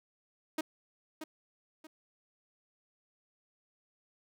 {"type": "tone with echo", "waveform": "sawtooth", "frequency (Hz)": 313.5, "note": "D#4", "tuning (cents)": 13, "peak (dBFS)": -27, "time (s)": [0.58, 0.61], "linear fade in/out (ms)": 5, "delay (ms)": 630, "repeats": 2, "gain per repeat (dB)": -9, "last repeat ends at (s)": 1.87, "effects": []}